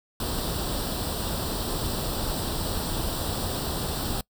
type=noise with comb filter; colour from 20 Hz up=pink; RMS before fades=-29 dBFS; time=0.2-4.21 s; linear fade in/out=2 ms; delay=0.23 ms; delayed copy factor=+0.75; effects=noise-tail reverb RT60 0.1 s tail -24 dB re dry